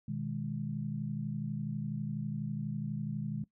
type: chord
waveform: sine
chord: G# minor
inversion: first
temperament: equal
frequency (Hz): 123.47 / 155.56 / 207.7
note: B2 / D#3 / G#3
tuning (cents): 0 / 0 / 0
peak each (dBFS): -40 / -37 / -38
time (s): 0.08-3.44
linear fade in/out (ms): 5
effects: noise-tail reverb RT60 0.1 s tail -17 dB re dry